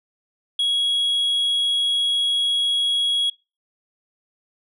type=tone; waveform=sine; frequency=3322 Hz; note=G#7; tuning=in tune; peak=-15 dBFS; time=0.59-3.3 s; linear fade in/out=5 ms; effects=noise-tail reverb RT60 0.3 s tail -26 dB re dry + tanh soft clip ceiling -17 dBFS